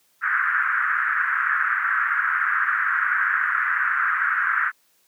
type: band-pass noise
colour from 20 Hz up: white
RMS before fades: -22 dBFS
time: 0.21-4.72 s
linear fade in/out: 50 ms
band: 1300 to 1700 Hz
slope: 48 dB/octave
effects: white hiss -63 dBFS RMS until 5.07 s + high-pass 150 Hz 12 dB/octave

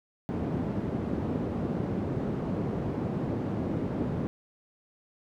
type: band-pass noise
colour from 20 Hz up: white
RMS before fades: -31 dBFS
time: 0.29-4.27 s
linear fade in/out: 0 ms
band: 100 to 280 Hz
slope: 12 dB/octave
effects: none

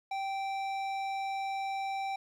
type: tone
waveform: square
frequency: 780 Hz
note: G5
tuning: 9 cents flat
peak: -33 dBFS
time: 0.11-2.16 s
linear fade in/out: 5 ms
effects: low-pass 4000 Hz 12 dB/octave + 11-bit

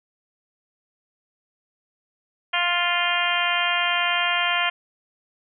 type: harmonic tone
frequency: 349.9 Hz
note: F4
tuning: 3 cents sharp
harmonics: 2 / 3 / 4 / 5 / 6 / 7 / 8 / 9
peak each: -28 / -28 / -28 / -28 / -28 / -28 / -28 / -28 dBFS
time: 2.53-4.7 s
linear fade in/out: 10 ms
effects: none

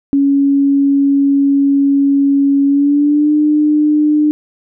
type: tone with pitch glide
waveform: sine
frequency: 278.9 to 300.6 Hz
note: C#4 to D4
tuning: +11 to +40 cents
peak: -8 dBFS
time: 0.13-4.31 s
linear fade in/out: 0 ms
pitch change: +129 cents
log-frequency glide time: 2.66-3.32 s
effects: none

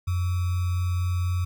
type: tone with sample-and-hold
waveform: sine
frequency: 89.6 Hz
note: F2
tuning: 45 cents sharp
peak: -22 dBFS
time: 0.07-1.45 s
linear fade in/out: 10 ms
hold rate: 1225 Hz
effects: none

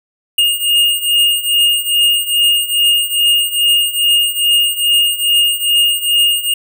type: beating tone pair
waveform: square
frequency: 2841 / 2843.4 Hz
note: F7 / F7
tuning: +29 / +30 cents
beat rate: 2.4 Hz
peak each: -16 / -13 dBFS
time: 0.38-6.54 s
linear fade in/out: 5 ms
effects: none

